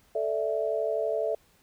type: chord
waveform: sine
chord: A suspended fourth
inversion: none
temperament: equal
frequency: 440 / 587.3 / 659.3 Hz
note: A4 / D5 / E5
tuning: 0 / 0 / 0 cents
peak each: -30 / -31 / -29 dBFS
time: 0.15-1.35 s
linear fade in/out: 5 ms
effects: pink hiss -63 dBFS RMS until 1.62 s